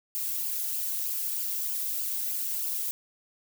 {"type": "noise with flanger", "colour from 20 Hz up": "violet", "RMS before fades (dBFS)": -31, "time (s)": [0.15, 2.91], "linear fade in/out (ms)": 0, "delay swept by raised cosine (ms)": [0.5, 1.7], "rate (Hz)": 3.2, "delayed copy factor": -0.5, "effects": []}